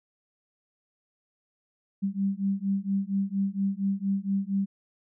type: beating tone pair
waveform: sine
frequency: 194.3 / 198.6 Hz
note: G3 / G3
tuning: -15 / +23 cents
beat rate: 4.3 Hz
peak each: -28 dBFS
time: 2.02-4.66 s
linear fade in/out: 20 ms
effects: none